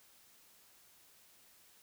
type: silence
effects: white hiss -64 dBFS RMS until 1.82 s